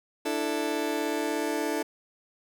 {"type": "chord", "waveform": "30% pulse", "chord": "D suspended second", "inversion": "none", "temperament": "just", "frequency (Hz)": [293.7, 330.4, 440.5], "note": ["D4", "E4", "A4"], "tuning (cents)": [0, 4, 2], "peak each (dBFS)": -29, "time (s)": [0.25, 1.83], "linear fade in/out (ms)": 10, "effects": []}